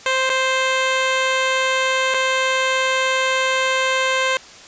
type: tone with dropouts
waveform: 10% pulse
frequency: 523.3 Hz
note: C5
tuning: in tune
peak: -8 dBFS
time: 0.06-4.37 s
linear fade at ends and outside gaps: 1 ms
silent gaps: 0.294-0.3 / 2.14-2.144 s
effects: white hiss -41 dBFS RMS until 4.67 s + resampled to 16000 Hz